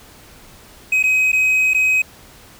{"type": "tone with dropouts", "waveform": "triangle", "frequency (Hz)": 2529, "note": "D#7", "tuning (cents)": 28, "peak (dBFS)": -11, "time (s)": [0.92, 2.02], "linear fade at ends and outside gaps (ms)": 5, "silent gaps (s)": [[1.028, 1.037], [1.319, 1.329], [1.736, 1.745]], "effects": ["pink hiss -44 dBFS RMS until 2.59 s"]}